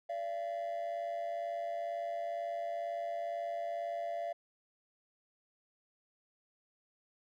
triangle tone pair together, 580 / 682.1 Hz, D5 / F5, -22 / -41 cents, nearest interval minor third, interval 281 cents, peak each -38 / -33 dBFS, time 0.09-4.33 s, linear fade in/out 10 ms, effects tanh soft clip ceiling -31 dBFS

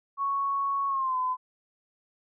sine tone with pitch glide, 1108.7 to 1016.7 Hz, C#6 to B5, 0 to +50 cents, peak -25 dBFS, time 0.17-1.37 s, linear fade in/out 50 ms, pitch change -150 cents, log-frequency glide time 0.88-1.17 s, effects none

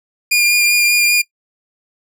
sawtooth tone with vibrato, 2414 Hz, D7, 47 cents sharp, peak -7 dBFS, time 0.31-1.22 s, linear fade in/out 10 ms, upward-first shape sine, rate 5.1 Hz, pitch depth 14 cents each way, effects noise-tail reverb RT60 0.1 s tail -20 dB re dry

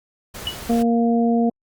pink noise, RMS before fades -34 dBFS, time 0.34-0.83 s, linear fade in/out 10 ms
sine tone with exponential decay, 2940 Hz, F#7, 12 cents flat, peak -18 dBFS, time 0.47-0.59 s, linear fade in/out 1 ms, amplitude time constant 26 ms
harmonic tone, 233.1 Hz, A#3, in tune, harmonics 1 / 2 / 3, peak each -16 / -23 / -24 dBFS, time 0.69-1.5 s, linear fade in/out 10 ms
effects Opus 48 kbps

